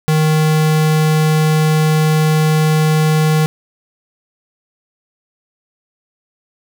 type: tone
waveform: square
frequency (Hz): 155.56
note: D#3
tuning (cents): 0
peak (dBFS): -11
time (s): 0.08-3.46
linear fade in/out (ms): 0
effects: 8-bit